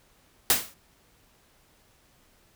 white noise with exponential decay, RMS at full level -17 dBFS, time 0.5-0.74 s, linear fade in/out 1 ms, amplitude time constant 51 ms, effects pink hiss -62 dBFS RMS until 2.55 s

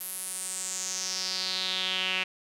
sawtooth tone with band-pass filter sweep, 186.6 Hz, F#3, 15 cents sharp, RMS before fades -32 dBFS, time 0-2.24 s, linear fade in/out 10 ms, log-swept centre 12000 to 2600 Hz, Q 4.5, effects none

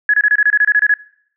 sine tone bursts, 1686 Hz, G#6, 26 cents sharp, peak -8 dBFS, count 12, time 0.09-0.94 s, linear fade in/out 2 ms, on 47 ms, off 26 ms, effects noise-tail reverb RT60 0.7 s tail -23 dB re dry

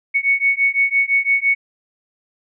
sine beating tone pair, 2217 / 2222.9 Hz, C#7 / C#7, 0 / +4 cents, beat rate 5.9 Hz, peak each -17 dBFS, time 0.14-1.55 s, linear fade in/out 20 ms, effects none

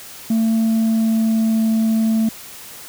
sine tone with pitch glide, 224 to 222.1 Hz, A3 to A3, +31 to +16 cents, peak -11 dBFS, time 0.3-2.29 s, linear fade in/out 5 ms, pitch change -15 cents, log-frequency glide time 0.52-1.56 s, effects tanh soft clip ceiling -13 dBFS + white hiss -37 dBFS RMS until 2.88 s

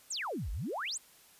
sine exponential two-way sweep, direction down then up, 9040 to 43.65 to 9040 Hz, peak -34 dBFS, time 0.1-0.98 s, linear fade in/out 10 ms, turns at 0.51 s, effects white hiss -60 dBFS RMS until 1.39 s + resampled to 32000 Hz

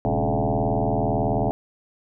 sine tone with frequency modulation, 269.3 Hz, C#4, 50 cents flat, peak -19 dBFS, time 0.05-1.51 s, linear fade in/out 0 ms, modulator 79.6 Hz, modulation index 6.6, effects none

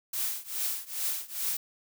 blue noise with tremolo, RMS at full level -29 dBFS, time 0.13-1.57 s, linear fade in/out 5 ms, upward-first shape triangle, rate 2.4 Hz, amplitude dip 95%, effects none

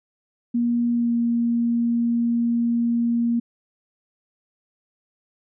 sine tone with pitch glide, 237.7 to 235 Hz, A#3 to A#3, +34 to +14 cents, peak -18 dBFS, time 0.54-3.4 s, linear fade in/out 10 ms, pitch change -20 cents, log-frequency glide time 0.92-1.13 s, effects none

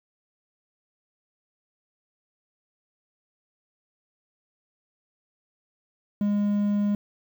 triangle tone, 205.1 Hz, G#3, 21 cents flat, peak -19 dBFS, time 6.21-6.95 s, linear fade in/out 2 ms, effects 9-bit

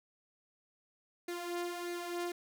sawtooth tone with flanger, 349.2 Hz, F4, in tune, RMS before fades -39 dBFS, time 1.28-2.32 s, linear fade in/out 5 ms, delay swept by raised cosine 0.46 to 2.86 ms, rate 1.6 Hz, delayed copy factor +0.55, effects none

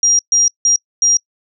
sine tone bursts at uneven times, 5700 Hz, F8, 34 cents sharp, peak -9 dBFS, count 4, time 0.03-0.19 / 0.32-0.48 / 0.65-0.76 / 1.02-1.17 s, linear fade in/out 2 ms, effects noise-tail reverb RT60 0.1 s tail -26 dB re dry

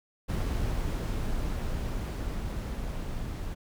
brown noise with level ramp, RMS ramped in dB -29 to -35 dBFS, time 0.28-3.55 s, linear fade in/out 20 ms, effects none

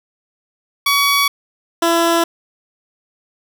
15% pulse tone pair in turn, 1130 / 336 Hz, C#6 / E4, +33 / +33 cents, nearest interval octave + major sixth, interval 2100 cents, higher first, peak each -6 dBFS, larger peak neither, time 0.86-1.28 / 1.82-2.24 s, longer neither, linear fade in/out 5 ms, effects none

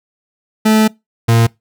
40% pulse tone pair in turn, 217.5 / 115.22 Hz, A3 / A#2, -20 / -20 cents, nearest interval major seventh, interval 1100 cents, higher first, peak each -7 / -7 dBFS, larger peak neither, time 0.65-0.88 / 1.28-1.47 s, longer first, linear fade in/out 10 ms, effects noise-tail reverb RT60 0.2 s tail -24 dB re dry

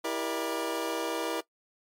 25% pulse chord, E half-diminished seventh, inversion none, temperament just, 329.6 / 395.6 / 474.7 / 593.3 Hz, E4 / G4 / Bb4 / D5, 0 / +16 / +31 / +18 cents, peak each -30 / -35 / -30 / -34 dBFS, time 0.04-1.41 s, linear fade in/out 10 ms, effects noise-tail reverb RT60 0.1 s tail -19 dB re dry + MP3 64 kbps

